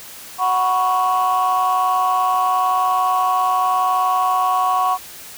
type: chord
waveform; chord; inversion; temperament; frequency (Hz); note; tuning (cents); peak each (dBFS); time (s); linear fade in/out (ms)
sine; F# suspended fourth; none; equal; 740 / 987.8 / 1108.7; F#5 / B5 / C#6; 0 / 0 / 0; -17 / -22 / -16; 0.38-4.98; 50
effects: tanh soft clip ceiling -10 dBFS + white hiss -37 dBFS RMS until 5.37 s